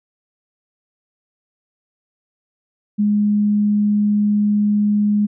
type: tone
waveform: sine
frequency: 207.7 Hz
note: G#3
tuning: in tune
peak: -13 dBFS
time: 2.98-5.27 s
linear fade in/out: 20 ms
effects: none